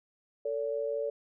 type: tone pair together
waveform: sine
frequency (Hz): 446.7 / 571.7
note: A4 / D5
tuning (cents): +26 / -47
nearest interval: major third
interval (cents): 427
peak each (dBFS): -33 / -32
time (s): 0.45-1.1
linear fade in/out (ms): 5
effects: none